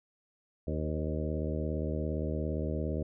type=harmonic tone with a mistuned harmonic; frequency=77.4 Hz; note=D#2; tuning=9 cents flat; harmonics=1 / 2 / 3 / 4 / 5 / 6 / 7 / 8; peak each=-34 / -37 / -39 / -40 / -41 / -42 / -42 / -43 dBFS; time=0.67-3.03 s; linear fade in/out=5 ms; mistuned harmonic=6; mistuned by=+29 cents; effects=none